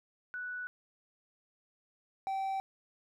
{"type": "tone pair in turn", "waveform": ["sine", "triangle"], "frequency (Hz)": [1480, 774.1], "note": ["F#6", "G5"], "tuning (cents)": [0, -22], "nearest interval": "major seventh", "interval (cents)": 1122, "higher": "first", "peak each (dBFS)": [-37, -30], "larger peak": "second", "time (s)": [[0.34, 0.67], [2.27, 2.6]], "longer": "neither", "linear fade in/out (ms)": 0, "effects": []}